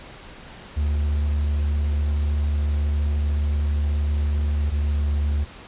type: tone pair in turn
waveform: triangle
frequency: 73.42 / 73.04 Hz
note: D2 / D2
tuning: 0 / -9 cents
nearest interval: unison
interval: 9 cents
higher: first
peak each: -17 dBFS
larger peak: neither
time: 0.76-4.71 / 4.71-5.45 s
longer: first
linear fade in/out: 20 ms
effects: pink hiss -42 dBFS RMS until 5.67 s + resampled to 8000 Hz